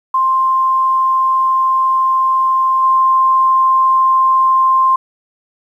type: tone with level steps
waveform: sine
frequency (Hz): 1051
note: C6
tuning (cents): +7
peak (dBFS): -10 / -8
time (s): 0.14-4.96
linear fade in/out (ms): 5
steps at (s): 2.82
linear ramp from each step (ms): 20
effects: 8-bit